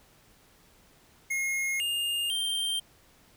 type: tone with pitch steps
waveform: square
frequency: 2152 / 2822 / 3159 Hz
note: C7 / F7 / G7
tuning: +48 / +17 / +13 cents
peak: -28 dBFS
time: 1.3-2.8 s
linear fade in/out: 10 ms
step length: 500 ms
effects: pink hiss -60 dBFS RMS until 3.36 s